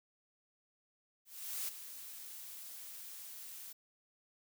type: noise with ADSR envelope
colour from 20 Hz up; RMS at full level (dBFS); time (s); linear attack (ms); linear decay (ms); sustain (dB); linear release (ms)
blue; -38; 1.25-3.73; 430; 14; -11; 10
effects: none